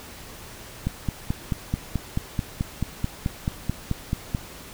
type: click train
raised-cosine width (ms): 5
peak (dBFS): -11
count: 17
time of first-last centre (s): 0.87-4.348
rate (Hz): 4.6
effects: pink hiss -42 dBFS RMS until 4.73 s